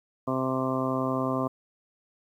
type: harmonic tone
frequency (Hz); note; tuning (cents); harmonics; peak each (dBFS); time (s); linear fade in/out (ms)
130.81; C3; 0; 1 / 2 / 3 / 4 / 5 / 6 / 7 / 8 / 9; -34 / -29 / -35 / -34 / -33 / -44 / -42 / -33 / -36; 0.27-1.48; 10
effects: 10-bit